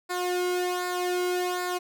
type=tone with flanger; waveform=sawtooth; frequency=359.4 Hz; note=F4; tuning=50 cents sharp; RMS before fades=-28 dBFS; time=0.09-1.79 s; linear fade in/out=20 ms; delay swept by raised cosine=0.33 to 1.15 ms; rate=1.3 Hz; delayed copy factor=-0.7; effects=none